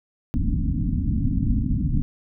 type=low-pass noise; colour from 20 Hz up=pink; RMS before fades=-22 dBFS; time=0.34-2.02 s; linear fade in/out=0 ms; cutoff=290 Hz; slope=96 dB/octave; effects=none